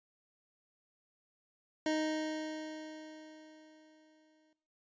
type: tone with exponential decay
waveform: 25% pulse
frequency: 311.1 Hz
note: D#4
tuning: in tune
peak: -26 dBFS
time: 1.86-4.53 s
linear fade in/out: 2 ms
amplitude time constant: 580 ms
effects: noise-tail reverb RT60 0.5 s tail -17 dB re dry + resampled to 16000 Hz